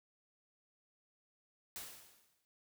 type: noise with exponential decay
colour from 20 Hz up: white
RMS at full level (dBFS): -44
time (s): 1.76-2.45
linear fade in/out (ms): 0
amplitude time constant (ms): 150
effects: none

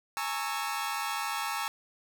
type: chord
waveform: sawtooth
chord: A# half-diminished seventh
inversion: third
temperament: equal with one note detuned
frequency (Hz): 830.6 / 910.5 / 1108.7 / 1318.5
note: G#5 / A#5 / C#6 / E6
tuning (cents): 0 / -41 / 0 / 0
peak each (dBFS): -33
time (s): 0.17-1.68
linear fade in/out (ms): 0
effects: none

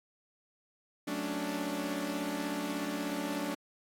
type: chord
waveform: sawtooth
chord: D major seventh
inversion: first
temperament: equal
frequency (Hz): 185 / 220 / 277.2 / 293.7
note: F#3 / A3 / C#4 / D4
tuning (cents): 0 / 0 / 0 / 0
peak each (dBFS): -37 / -37 / -36 / -32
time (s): 1.07-3.55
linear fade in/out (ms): 10
effects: AAC 64 kbps

